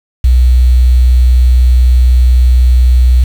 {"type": "tone with quantisation", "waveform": "sine", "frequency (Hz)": 62, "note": "B1", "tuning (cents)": 7, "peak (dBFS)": -3, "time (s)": [0.24, 3.24], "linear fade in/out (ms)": 5, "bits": 5, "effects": []}